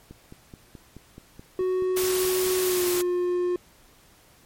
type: click train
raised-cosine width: 3 ms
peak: -29 dBFS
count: 12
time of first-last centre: 0.11-2.465 s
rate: 4.67 Hz
type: tone with pitch glide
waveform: triangle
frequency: 370 to 356.4 Hz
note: F#4 to F4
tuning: 0 to +35 cents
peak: -20 dBFS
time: 1.59-3.56 s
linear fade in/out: 2 ms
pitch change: -65 cents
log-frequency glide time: 2.62-2.87 s
type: noise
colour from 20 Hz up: white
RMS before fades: -29 dBFS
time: 1.96-3.02 s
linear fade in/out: 10 ms
effects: pink hiss -56 dBFS RMS until 4.45 s + MP3 64 kbps